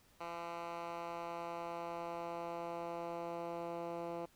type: tone with band-pass filter sweep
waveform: 10% pulse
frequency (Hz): 170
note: F3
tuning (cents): -46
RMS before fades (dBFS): -43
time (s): 0.2-4.26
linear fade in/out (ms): 10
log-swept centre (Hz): 1200 to 500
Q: 0.9
effects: pink hiss -68 dBFS RMS until 4.35 s